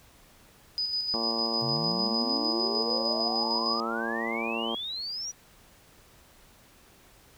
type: tone with tremolo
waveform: sine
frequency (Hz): 4978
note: D#8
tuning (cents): 0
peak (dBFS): -26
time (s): 0.78-3.8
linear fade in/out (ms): 0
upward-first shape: square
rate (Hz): 6.6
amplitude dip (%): 40
type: harmonic tone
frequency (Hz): 114.6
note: A#2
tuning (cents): -29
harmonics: 2 / 3 / 4 / 5 / 6 / 7 / 8 / 9 / 10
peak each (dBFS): -35 / -37 / -38 / -39 / -40 / -40 / -41 / -42 / -42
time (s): 1.14-4.75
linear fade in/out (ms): 0
type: exponential sweep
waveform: sine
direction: up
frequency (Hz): 127.6 to 5920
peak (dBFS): -32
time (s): 1.61-5.32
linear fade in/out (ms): 20
effects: pink hiss -57 dBFS RMS until 7.37 s